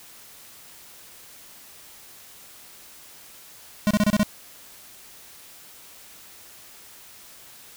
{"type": "tone bursts", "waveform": "square", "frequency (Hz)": 208.9, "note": "G#3", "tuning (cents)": 10, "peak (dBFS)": -17, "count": 6, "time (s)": [3.87, 4.231], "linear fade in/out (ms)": 0, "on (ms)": 36, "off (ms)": 29, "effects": ["white hiss -47 dBFS RMS until 7.76 s"]}